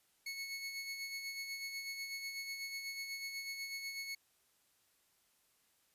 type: tone with tremolo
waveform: 25% pulse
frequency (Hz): 2200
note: C#7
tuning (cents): -14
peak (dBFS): -36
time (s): 0.26-4.15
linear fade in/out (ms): 5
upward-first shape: sine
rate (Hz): 8.1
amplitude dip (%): 45
effects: white hiss -74 dBFS RMS until 5.94 s + resampled to 32000 Hz